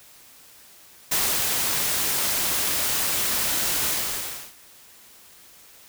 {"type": "noise with ADSR envelope", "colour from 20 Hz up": "white", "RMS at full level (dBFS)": -22, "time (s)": [1.11, 4.54], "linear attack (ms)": 11, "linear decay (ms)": 300, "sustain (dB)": -2, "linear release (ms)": 680, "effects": ["white hiss -50 dBFS RMS until 5.88 s"]}